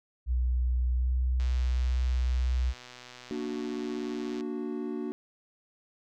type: tone with pitch glide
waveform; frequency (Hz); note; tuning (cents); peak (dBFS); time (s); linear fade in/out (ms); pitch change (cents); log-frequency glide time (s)
sine; 61.74 to 62.96; B1 to B1; 0 to +34; -24; 0.26-2.74; 50; +34; 0.96-1.1
type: click train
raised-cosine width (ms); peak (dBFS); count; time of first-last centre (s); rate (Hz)
0.2; -29; 374; 1.4-4.408; 124
type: chord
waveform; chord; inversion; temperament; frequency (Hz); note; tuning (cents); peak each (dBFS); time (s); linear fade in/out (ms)
triangle; Bb augmented; none; equal; 233.1 / 293.7 / 370; Bb3 / D4 / F#4; 0 / 0 / 0; -34; 3.31-5.12; 0
effects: none